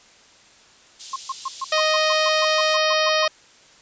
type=high-pass noise; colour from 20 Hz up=pink; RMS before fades=-36 dBFS; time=0.99-2.77 s; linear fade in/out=20 ms; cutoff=3600 Hz; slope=24 dB/octave
type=tone bursts; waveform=sine; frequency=1067 Hz; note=C6; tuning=34 cents sharp; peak=-23 dBFS; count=14; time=1.13-3.254 s; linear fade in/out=5 ms; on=31 ms; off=130 ms
type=harmonic tone; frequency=622.3 Hz; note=D#5; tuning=in tune; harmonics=1 / 2 / 3 / 4 / 5 / 6 / 7 / 8 / 9; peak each=-21 / -24 / -26 / -27 / -28 / -29 / -29 / -30 / -31 dBFS; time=1.72-3.28 s; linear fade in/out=5 ms
effects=white hiss -51 dBFS RMS until 3.81 s + resampled to 16000 Hz